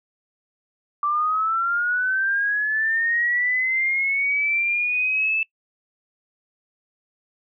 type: linear sweep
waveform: sine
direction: up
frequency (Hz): 1163 to 2637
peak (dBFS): -19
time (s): 1.03-5.43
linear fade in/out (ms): 2
effects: noise-tail reverb RT60 0.1 s tail -22 dB re dry